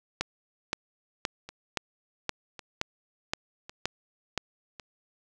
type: two click trains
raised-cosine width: 0.2 ms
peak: -24 / -10 dBFS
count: 4 / 9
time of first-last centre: 1.49-4.798 / 0.21-4.377 s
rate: 0.907 / 1.92 Hz
effects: none